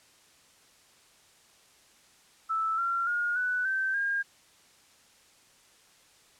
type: tone with pitch steps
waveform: sine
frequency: 1316 / 1371.1 / 1428.5 / 1488.3 / 1550.6 / 1615.5 Hz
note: E6 / F6 / F6 / F#6 / G6 / G#6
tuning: -3 / -32 / +39 / +10 / -19 / -48 cents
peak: -26 dBFS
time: 2.49-4.23 s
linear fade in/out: 20 ms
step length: 290 ms
effects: white hiss -60 dBFS RMS until 6.39 s + low-pass 9000 Hz 12 dB/octave